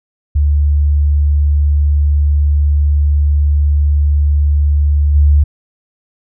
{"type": "tone with level steps", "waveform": "sine", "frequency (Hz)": 73, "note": "D2", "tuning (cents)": -10, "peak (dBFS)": [-8, -5], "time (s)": [0.35, 5.44], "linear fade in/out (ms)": 10, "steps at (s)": 5.14, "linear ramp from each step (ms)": 20, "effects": []}